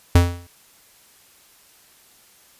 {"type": "tone with exponential decay", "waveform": "square", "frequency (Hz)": 87.31, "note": "F2", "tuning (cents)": 0, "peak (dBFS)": -8, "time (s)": [0.15, 0.47], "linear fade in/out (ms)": 5, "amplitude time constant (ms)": 69, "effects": ["white hiss -53 dBFS RMS until 2.59 s", "resampled to 32000 Hz"]}